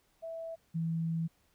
sine tone pair in turn, 657 / 164.25 Hz, E5 / E3, -6 / -6 cents, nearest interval 2 octaves, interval 2400 cents, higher first, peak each -38 / -30 dBFS, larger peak second, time 0.22-0.56 / 0.74-1.28 s, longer second, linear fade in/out 20 ms, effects pink hiss -71 dBFS RMS until 1.54 s

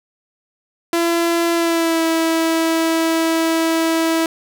sawtooth tone with pitch glide, 338.2 to 326.5 Hz, E4 to E4, +44 to -17 cents, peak -11 dBFS, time 0.93-4.26 s, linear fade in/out 2 ms, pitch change -61 cents, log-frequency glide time 1.54-2.02 s, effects none

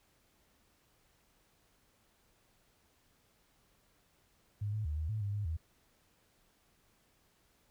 sine tone with pitch steps, 103.4 / 107.4 / 75.4 / 78.1 / 108.5 / 101.2 / 103.3 / 80.3 Hz, G#2 / A2 / D2 / D#2 / A2 / G#2 / G#2 / E2, -7 / -41 / +46 / +7 / -24 / -44 / -9 / -45 cents, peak -33 dBFS, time 4.61-5.57 s, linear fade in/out 10 ms, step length 120 ms, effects pink hiss -71 dBFS RMS until 7.7 s

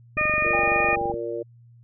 harmonic tone, 611 Hz, D#5, 32 cents flat, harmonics 1 / 2 / 3 / 4, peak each -28 / -27 / -27 / -22 dBFS, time 0.17-0.96 s, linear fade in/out 10 ms
click train, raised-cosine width 3 ms, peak -21 dBFS, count 24, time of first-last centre 0.17-1.14 s, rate 23.7 Hz
sine chord, Bb major, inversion second, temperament just, 349.6 / 466.2 / 582.7 Hz, F4 / Bb4 / D5, +2 / 0 / -14 cents, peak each -31 / -30 / -33 dBFS, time 0.44-1.43 s, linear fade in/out 10 ms
sine tone, 801 Hz, G5, 37 cents sharp, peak -25 dBFS, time 0.53-1.12 s, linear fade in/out 5 ms
effects added 118 Hz sine -48 dBFS peak until 1.83 s

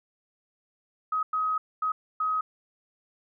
sine tone bursts at uneven times, 1265 Hz, D#6, 28 cents sharp, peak -24 dBFS, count 4, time 1.12-1.23 / 1.33-1.58 / 1.82-1.92 / 2.2-2.41 s, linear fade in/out 5 ms, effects none

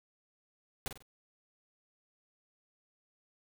pink noise with echo, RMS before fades -36 dBFS, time 0.86-0.88 s, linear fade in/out 0 ms, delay 48 ms, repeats 3, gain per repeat -8 dB, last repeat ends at 1.024 s, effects none

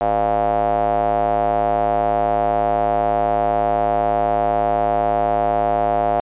square tone with band-pass filter, 54 Hz, A1, 32 cents flat, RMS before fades -18 dBFS, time 0.01-6.2 s, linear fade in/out 0 ms, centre 690 Hz, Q 6.1, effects resampled to 8000 Hz

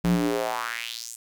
square tone with high-pass filter sweep, 58.1 Hz, A#1, 5 cents flat, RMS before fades -27 dBFS, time 0.04-1.16 s, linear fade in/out 5 ms, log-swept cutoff 130 to 8600 Hz, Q 3.3, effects 9-bit

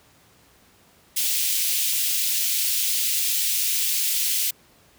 white high-pass noise, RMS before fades -23 dBFS, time 1.16-4.51 s, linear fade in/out 10 ms, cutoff 2500 Hz, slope 24 dB/octave, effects pink hiss -56 dBFS RMS until 4.98 s + high-pass 60 Hz 12 dB/octave

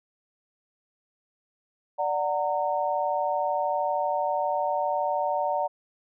sine chord, D augmented, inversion none, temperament equal with one note detuned, 587.3 / 740 / 919.5 Hz, D5 / F#5 / A#5, 0 / 0 / -24 cents, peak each -28 dBFS, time 1.98-5.68 s, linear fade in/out 20 ms, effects none

